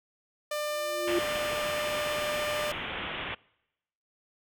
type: tone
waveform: sawtooth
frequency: 597 Hz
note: D5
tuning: 28 cents sharp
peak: -26 dBFS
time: 0.51-2.72 s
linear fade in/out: 5 ms
type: tone with exponential growth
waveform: sine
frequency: 349.2 Hz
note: F4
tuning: in tune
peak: -22 dBFS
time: 0.68-1.19 s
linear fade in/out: 5 ms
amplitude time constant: 110 ms
type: low-pass noise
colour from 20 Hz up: white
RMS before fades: -36 dBFS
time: 1.07-3.35 s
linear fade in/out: 10 ms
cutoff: 3400 Hz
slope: 96 dB/octave
effects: noise-tail reverb RT60 0.9 s tail -25 dB re dry